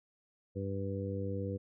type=harmonic tone; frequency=98 Hz; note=G2; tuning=in tune; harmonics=1 / 2 / 3 / 4 / 5; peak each=-37 / -41 / -43 / -45 / -40 dBFS; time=0.55-1.58 s; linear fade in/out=20 ms; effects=none